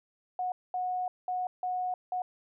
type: tone bursts at uneven times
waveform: sine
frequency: 731 Hz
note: F#5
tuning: 21 cents flat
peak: -29 dBFS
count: 5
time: 0.39-0.52 / 0.74-1.08 / 1.28-1.47 / 1.63-1.94 / 2.12-2.22 s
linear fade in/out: 2 ms
effects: none